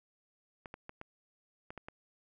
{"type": "clicks", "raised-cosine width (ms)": 0.5, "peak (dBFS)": -29, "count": 7, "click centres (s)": [0.658, 0.741, 0.894, 1.014, 1.705, 1.777, 1.885], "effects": []}